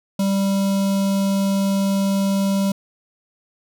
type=tone with notch filter; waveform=square; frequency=196 Hz; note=G3; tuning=in tune; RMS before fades=-19 dBFS; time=0.19-2.72 s; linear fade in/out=5 ms; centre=1800 Hz; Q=0.93; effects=none